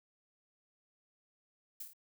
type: noise with echo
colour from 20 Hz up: violet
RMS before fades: -43 dBFS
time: 1.8-1.83 s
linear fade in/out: 5 ms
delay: 26 ms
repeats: 4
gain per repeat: -4 dB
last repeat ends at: 1.934 s
effects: none